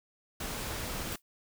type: noise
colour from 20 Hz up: pink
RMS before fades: -37 dBFS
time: 0.4-1.16 s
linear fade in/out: 5 ms
type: noise with exponential decay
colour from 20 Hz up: blue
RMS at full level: -38 dBFS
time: 1.12-1.22 s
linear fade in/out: 1 ms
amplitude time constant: 21 ms
effects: none